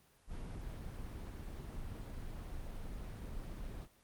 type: noise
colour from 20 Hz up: brown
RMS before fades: -44 dBFS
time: 0.27-3.88 s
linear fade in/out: 50 ms
effects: pink hiss -68 dBFS RMS until 4.03 s + Opus 24 kbps